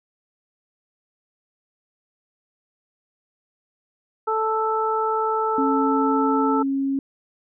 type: harmonic tone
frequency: 439.7 Hz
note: A4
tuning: 1 cent flat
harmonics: 1 / 2 / 3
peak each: -24 / -24 / -24 dBFS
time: 4.27-6.63 s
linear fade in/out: 10 ms
type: tone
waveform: sine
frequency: 272.9 Hz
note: C#4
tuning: 27 cents flat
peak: -20 dBFS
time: 5.58-6.99 s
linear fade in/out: 2 ms
effects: none